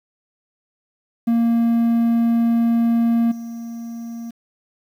triangle tone with level steps, 232.2 Hz, A#3, 7 cents flat, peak -12 / -26 dBFS, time 1.27-4.31 s, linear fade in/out 10 ms, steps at 3.31 s, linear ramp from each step 10 ms, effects 8-bit

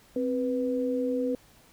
sine tone pair together, 261.6 / 493 Hz, C4 / B4, 0 / -3 cents, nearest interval major seventh, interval 1097 cents, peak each -28 dBFS, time 0.16-1.35 s, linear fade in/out 2 ms, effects pink hiss -58 dBFS RMS until 1.72 s

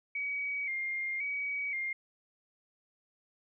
sine tone with vibrato, 2190 Hz, C#7, 22 cents flat, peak -32 dBFS, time 0.15-1.93 s, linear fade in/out 5 ms, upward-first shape square, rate 0.95 Hz, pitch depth 59 cents each way, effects none

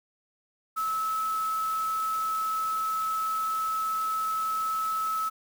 sine tone in noise, 1300 Hz, E6, 24 cents flat, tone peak -26 dBFS, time 0.76-5.3 s, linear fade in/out 20 ms, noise white, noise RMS -43 dBFS, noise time 0.76-5.3 s, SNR +14 dB, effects none

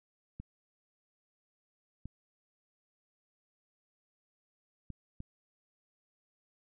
clicks, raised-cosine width 5 ms, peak -30 dBFS, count 4, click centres 0.4 / 2.056 / 4.903 / 5.204 s, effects none

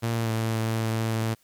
sawtooth tone with pitch glide, 115.5 to 112.08 Hz, A#2 to A2, -16 to +32 cents, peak -20 dBFS, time 0.02-1.35 s, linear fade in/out 20 ms, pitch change -52 cents, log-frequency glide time 0.16-0.32 s, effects white hiss -63 dBFS RMS until 1.43 s + MP3 96 kbps

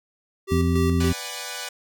square tone with tremolo, 388.3 Hz, G4, 16 cents flat, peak -24 dBFS, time 0.47-1.13 s, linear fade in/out 50 ms, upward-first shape square, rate 3.5 Hz, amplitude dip 50%
harmonic tone, 85.9 Hz, F2, 28 cents flat, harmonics 1 / 2 / 3, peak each -21 / -24 / -24 dBFS, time 0.51-1.13 s, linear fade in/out 10 ms
5% pulse chord, G# half-diminished seventh, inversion first, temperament equal with one note detuned, 493.9 / 587.3 / 740 / 820.6 Hz, B4 / D5 / F#5 / G#5, 0 / 0 / 0 / -21 cents, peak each -25 dBFS, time 1-1.69 s, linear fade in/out 5 ms
effects none

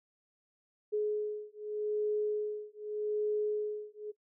sine beating tone pair, 421.5 / 422.33 Hz, G#4 / G#4, +26 / +29 cents, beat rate 0.83 Hz, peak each -34 / -34 dBFS, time 0.92-4.12 s, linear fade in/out 20 ms, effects noise-tail reverb RT60 0.1 s tail -19 dB re dry

